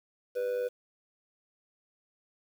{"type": "tone with amplitude modulation", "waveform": "triangle", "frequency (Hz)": 493.9, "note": "B4", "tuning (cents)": 0, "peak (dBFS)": -24, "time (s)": [0.35, 0.69], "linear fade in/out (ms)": 20, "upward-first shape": "sine", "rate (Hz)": 101, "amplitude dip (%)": 60, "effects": ["9-bit"]}